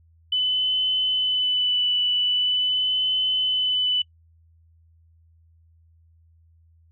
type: tone with vibrato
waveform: sine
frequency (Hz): 3000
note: F#7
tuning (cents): +23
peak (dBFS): -19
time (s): 0.32-4.02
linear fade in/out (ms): 5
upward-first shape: sine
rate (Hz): 0.43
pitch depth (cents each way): 17
effects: noise-tail reverb RT60 0.1 s tail -25 dB re dry + added 82 Hz sine -54 dBFS peak until 6.91 s